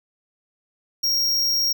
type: tone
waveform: square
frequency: 5588 Hz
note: F8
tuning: in tune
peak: -19 dBFS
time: 1.03-1.73 s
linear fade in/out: 10 ms
effects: none